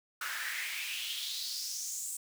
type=noise with high-pass filter sweep; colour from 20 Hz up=pink; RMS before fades=-38 dBFS; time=0.21-2.17 s; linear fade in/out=5 ms; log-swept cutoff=1400 to 8300 Hz; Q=4.3; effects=none